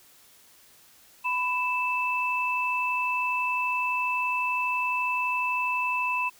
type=tone pair together; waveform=sine; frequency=994.9 / 2637 Hz; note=B5 / E7; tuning=+12 / 0 cents; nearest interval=octave + perfect fourth; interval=1688 cents; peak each=-27 dBFS; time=1.24-6.3 s; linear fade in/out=20 ms; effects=white hiss -56 dBFS RMS until 6.39 s